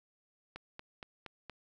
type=click train; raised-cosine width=0.3 ms; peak=-28 dBFS; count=5; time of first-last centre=0.56-1.497 s; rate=4.27 Hz; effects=none